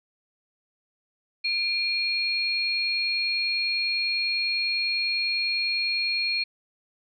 sine tone pair together, 2400 / 4270 Hz, D7 / C8, +37 / +34 cents, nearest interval minor seventh, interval 997 cents, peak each -26 dBFS, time 1.44-6.44 s, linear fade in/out 10 ms, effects none

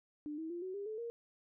sine tone with pitch steps, 298 / 321.2 / 346.3 / 373.3 / 402.4 / 433.8 / 467.6 Hz, D4 / E4 / F4 / F#4 / G4 / A4 / A#4, +25 / -45 / -15 / +15 / +45 / -25 / +5 cents, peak -39 dBFS, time 0.26-1.1 s, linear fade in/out 0 ms, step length 120 ms, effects none

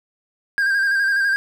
triangle tone with vibrato, 1599 Hz, G6, 34 cents sharp, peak -14 dBFS, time 0.58-1.36 s, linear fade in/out 0 ms, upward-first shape square, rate 12 Hz, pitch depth 33 cents each way, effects none

